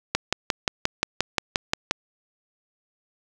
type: click train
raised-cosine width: 0.2 ms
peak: -3 dBFS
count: 11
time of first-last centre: 0.15-1.911 s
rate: 5.68 Hz
effects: none